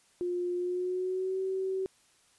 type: tone with pitch glide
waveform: sine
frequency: 354.7 to 380.2 Hz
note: F4 to F#4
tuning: +27 to +47 cents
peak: -29 dBFS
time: 0.21-1.86 s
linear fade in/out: 0 ms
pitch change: +120 cents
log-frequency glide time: 0.56-1.4 s
effects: white hiss -65 dBFS RMS until 2.38 s + resampled to 24000 Hz